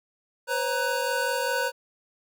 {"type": "tone cluster", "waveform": "square", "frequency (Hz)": [498.1, 543, 941, 1497], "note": ["B4", "C#5", "A#5", "F#6"], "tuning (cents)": [15, -36, 16, 20], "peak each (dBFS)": -31, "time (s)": [0.47, 1.72], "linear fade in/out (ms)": 50, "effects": []}